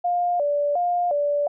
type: tone with vibrato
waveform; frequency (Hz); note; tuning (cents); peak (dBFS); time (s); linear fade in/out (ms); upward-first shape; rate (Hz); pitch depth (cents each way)
sine; 640; D#5; +49; -19; 0.04-1.48; 10; square; 1.4; 170
effects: none